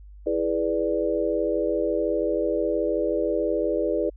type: chord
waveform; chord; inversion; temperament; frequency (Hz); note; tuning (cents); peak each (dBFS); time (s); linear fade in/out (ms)
sine; E dominant seventh; none; equal; 329.6 / 415.3 / 493.9 / 587.3; E4 / G#4 / B4 / D5; 0 / 0 / 0 / 0; -27; 0.26-4.1; 10
effects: added 50 Hz sine -42 dBFS peak until 4.16 s